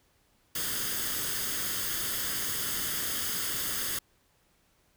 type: noise with comb filter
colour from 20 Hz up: white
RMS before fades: -32 dBFS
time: 0.55-3.99 s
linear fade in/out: 5 ms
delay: 0.61 ms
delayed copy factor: +0.6
effects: pink hiss -68 dBFS RMS until 4.96 s